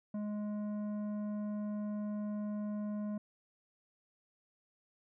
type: tone with tanh clipping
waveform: sine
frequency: 208.9 Hz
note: G#3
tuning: 10 cents sharp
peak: -37 dBFS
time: 0.14-3.18 s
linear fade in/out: 5 ms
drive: 10 dB
effects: none